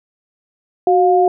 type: tone pair together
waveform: sine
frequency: 370 / 708.6 Hz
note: F#4 / F5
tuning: 0 / +25 cents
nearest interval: major seventh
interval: 1125 cents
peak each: -12 dBFS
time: 0.87-1.28 s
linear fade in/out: 2 ms
effects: none